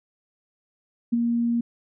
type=tone with ADSR envelope; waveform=sine; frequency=235.2 Hz; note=A#3; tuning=16 cents sharp; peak=-16 dBFS; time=1.12-1.61 s; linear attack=15 ms; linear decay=17 ms; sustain=-4 dB; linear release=7 ms; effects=none